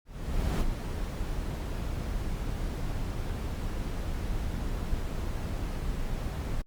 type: noise with ADSR envelope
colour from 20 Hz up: brown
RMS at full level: -25 dBFS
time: 0.05-6.62 s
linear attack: 560 ms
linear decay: 25 ms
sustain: -7 dB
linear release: 7 ms
effects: Opus 48 kbps